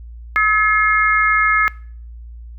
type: harmonic tone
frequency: 427.2 Hz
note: G#4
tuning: 49 cents sharp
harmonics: 3 / 4 / 5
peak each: -16 / -16 / -16 dBFS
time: 0.36-1.68 s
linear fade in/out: 0 ms
effects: noise-tail reverb RT60 0.5 s tail -22 dB re dry + added 58 Hz sine -32 dBFS peak until 2.58 s